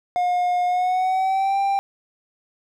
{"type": "tone with pitch glide", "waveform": "triangle", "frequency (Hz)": [716, 789.9], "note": ["F5", "G5"], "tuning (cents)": [43, 13], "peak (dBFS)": -16, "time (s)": [0.16, 1.79], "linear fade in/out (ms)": 0, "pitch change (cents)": 170, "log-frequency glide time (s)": [0.66, 1.59], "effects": []}